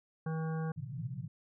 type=harmonic tone; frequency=160 Hz; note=D#3; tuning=49 cents sharp; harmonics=1 / 3 / 5 / 7 / 9 / 10; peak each=-33 / -43 / -47 / -50 / -52 / -53 dBFS; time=0.26-0.72 s; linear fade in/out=5 ms
type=band-pass noise; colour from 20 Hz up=pink; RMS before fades=-40 dBFS; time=0.76-1.28 s; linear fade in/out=20 ms; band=110 to 170 Hz; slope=96 dB/octave
effects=none